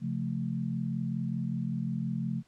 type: chord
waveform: sine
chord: Db augmented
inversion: none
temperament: equal with one note detuned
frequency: 135.27 / 174.61 / 220 Hz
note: Db3 / F3 / A3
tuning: -42 / 0 / 0 cents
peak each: -34 dBFS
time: 0-2.43 s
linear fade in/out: 50 ms
effects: pink hiss -67 dBFS RMS until 2.47 s + low-pass 8000 Hz 12 dB/octave